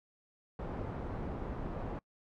pink low-pass noise, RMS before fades -39 dBFS, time 0.59-1.99 s, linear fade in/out 2 ms, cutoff 850 Hz, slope 12 dB/octave, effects noise-tail reverb RT60 0.1 s tail -25 dB re dry + MP3 96 kbps

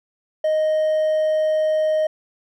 triangle tone with hard clipping, 622.3 Hz, D#5, in tune, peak -17 dBFS, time 0.44-2.07 s, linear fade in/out 5 ms, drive 5 dB, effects none

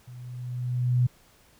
sine tone with level ramp, 124 Hz, B2, 7 cents sharp, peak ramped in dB -41 to -17 dBFS, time 0.07-1.07 s, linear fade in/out 10 ms, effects pink hiss -59 dBFS RMS until 1.59 s

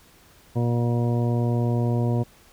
harmonic tone, 119.4 Hz, A#2, 42 cents sharp, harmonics 1 / 2 / 3 / 4 / 5 / 6 / 8, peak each -21 / -27 / -31 / -33 / -35 / -37 / -39 dBFS, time 0.55-2.24 s, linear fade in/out 20 ms, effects pink hiss -54 dBFS RMS until 2.52 s

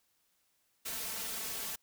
white noise with comb filter, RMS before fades -39 dBFS, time 0.85-1.76 s, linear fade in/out 10 ms, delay 4.5 ms, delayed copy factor +0.6, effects white hiss -75 dBFS RMS until 1.82 s

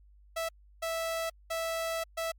sawtooth tone bursts at uneven times, 657 Hz, E5, 6 cents flat, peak -27 dBFS, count 4, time 0.36-0.49 / 0.82-1.3 / 1.5-2.04 / 2.17-2.32 s, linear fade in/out 10 ms, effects added 50 Hz sine -55 dBFS peak until 2.38 s + MP3 96 kbps

